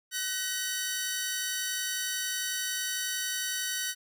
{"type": "tone pair together", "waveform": "10% pulse", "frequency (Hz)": [1507.4, 1897], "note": ["F#6", "A#6"], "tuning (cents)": [32, 30], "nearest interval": "major third", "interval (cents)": 398, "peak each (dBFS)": [-24, -25], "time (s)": [0.11, 3.95], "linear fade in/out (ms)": 50, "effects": []}